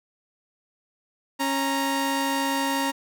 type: tone pair together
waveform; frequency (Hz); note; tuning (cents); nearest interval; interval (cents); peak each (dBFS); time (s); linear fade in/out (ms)
sawtooth; 274.5 / 932.3; C#4 / A#5; -17 / 0; octave + major sixth; 2117; -22; 1.39-2.92; 20
effects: none